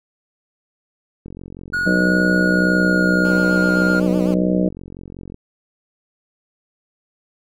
click train, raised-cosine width 3 ms, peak -22 dBFS, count 186, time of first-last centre 1.26-5.344 s, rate 45.3 Hz
triangle tone with pitch glide, 1451 to 1412.1 Hz, F#6 to F6, -34 to +19 cents, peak -16 dBFS, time 1.73-4 s, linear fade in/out 10 ms, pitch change -47 cents, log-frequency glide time 2.32-3.82 s
harmonic tone, 61.74 Hz, B1, in tune, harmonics 3 / 4 / 5 / 6 / 7 / 8 / 9 / 10, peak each -17 / -28 / -21 / -28 / -32 / -25 / -29 / -26 dBFS, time 1.86-4.69 s, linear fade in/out 5 ms
15% pulse tone with vibrato, 269.1 Hz, C4, 49 cents sharp, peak -25 dBFS, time 3.25-4.34 s, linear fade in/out 0 ms, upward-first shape sine, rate 7.9 Hz, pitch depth 190 cents each way
effects none

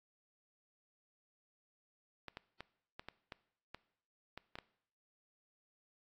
clicks, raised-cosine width 0.3 ms, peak -29 dBFS, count 10, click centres 2.283 / 2.371 / 2.606 / 2.995 / 3.086 / 3.322 / 3.746 / 4.376 / 4.555 / 4.587 s, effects noise-tail reverb RT60 0.7 s tail -20 dB re dry + AAC 48 kbps

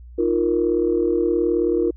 sine chord, Eb suspended second, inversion none, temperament just, 311.1 / 350 / 466.7 Hz, Eb4 / F4 / Bb4, 0 / +4 / +2 cents, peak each -23 / -19 / -21 dBFS, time 0.18-1.91 s, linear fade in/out 10 ms, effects tanh soft clip ceiling -7 dBFS + added 60 Hz sine -38 dBFS peak until 1.96 s

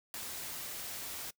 white noise with ADSR envelope, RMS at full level -36 dBFS, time 0.14-1.31 s, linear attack 3 ms, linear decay 4 ms, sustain -6 dB, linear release 12 ms, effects noise-tail reverb RT60 0.1 s tail -22 dB re dry

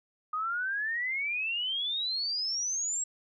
sine exponential sweep, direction up, 1225 to 7700 Hz, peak -29 dBFS, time 0.33-3.04 s, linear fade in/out 5 ms, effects none

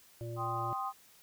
harmonic tone, 116.8 Hz, A#2, 4 cents sharp, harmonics 1 / 3 / 5, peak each -39 / -44 / -46 dBFS, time 0.21-0.73 s, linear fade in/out 0 ms
sine chord, C minor, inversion second, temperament equal, 784 / 1046.5 / 1244.5 Hz, G5 / C6 / Eb6, 0 / 0 / 0 cents, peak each -38 dBFS, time 0.36-0.93 s, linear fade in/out 50 ms
effects white hiss -61 dBFS RMS until 1.22 s

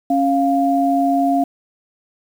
sine tone pair together, 275.5 / 698.5 Hz, C#4 / F5, -11 / 0 cents, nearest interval octave + major third, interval 1611 cents, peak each -16 dBFS, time 0.1-1.44 s, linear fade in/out 5 ms, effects 7-bit

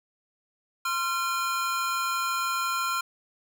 square tone cluster, 1046 / 1372 / 2430 Hz, C6 / F6 / D#7, -1 / -31 / -42 cents, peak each -33 / -28 / -37 dBFS, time 0.85-3.01 s, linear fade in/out 5 ms, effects none

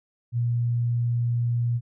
sine tone, 119.2 Hz, A#2, 39 cents sharp, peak -21 dBFS, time 0.32-1.81 s, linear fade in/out 50 ms, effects none

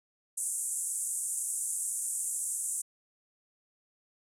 white band-pass noise, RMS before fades -34 dBFS, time 0.37-2.82 s, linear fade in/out 10 ms, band 7600 to 10000 Hz, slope 48 dB/octave, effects none

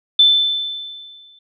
sine tone with exponential decay, 3527 Hz, A7, 3 cents sharp, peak -6 dBFS, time 0.19-1.39 s, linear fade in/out 5 ms, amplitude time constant 260 ms, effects none

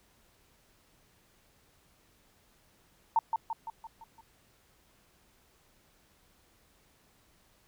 sine tone with echo, 903 Hz, A5, 45 cents sharp, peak -21 dBFS, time 3.16-3.19 s, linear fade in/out 2 ms, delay 170 ms, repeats 6, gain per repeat -5 dB, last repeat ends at 4.21 s, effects pink hiss -66 dBFS RMS until 7.67 s

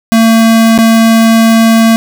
square tone with dropouts, 225.9 Hz, A3, 46 cents sharp, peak -4 dBFS, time 0.12-1.96 s, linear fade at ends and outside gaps 0 ms, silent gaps 0.778-0.787 s, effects none

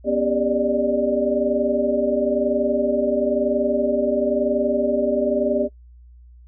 sine tone cluster, 245.2 / 277 / 398.3 / 579 / 600 Hz, B3 / C#4 / G4 / D5 / D5, -12 / -1 / +28 / -25 / +37 cents, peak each -24 / -28 / -24 / -25 / -21 dBFS, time 0.04-5.69 s, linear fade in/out 50 ms, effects noise-tail reverb RT60 0.1 s tail -17 dB re dry + added 60 Hz sine -43 dBFS peak until 6.47 s

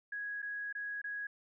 sine tone with dropouts, 1661.2 Hz, G#6, in tune, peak -37 dBFS, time 0.12-1.27 s, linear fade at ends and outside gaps 5 ms, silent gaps 0.42-0.426 / 0.727-0.75 / 1.017-1.041 s, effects none

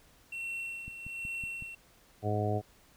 triangle tone with tremolo, 2716 Hz, F7, 49 cents flat, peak -33 dBFS, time 0.32-1.75 s, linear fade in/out 5 ms, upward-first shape sine, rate 1.2 Hz, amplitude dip 60%
click train, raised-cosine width 5 ms, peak -33 dBFS, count 5, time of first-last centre 0.88-1.623 s, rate 5.38 Hz
harmonic tone, 105 Hz, G#2, 19 cents sharp, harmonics 1 / 2 / 3 / 4 / 5 / 6 / 7, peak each -31 / -39 / -39 / -36 / -41 / -37 / -36 dBFS, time 2.22-2.62 s, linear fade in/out 50 ms
effects pink hiss -62 dBFS RMS until 2.96 s

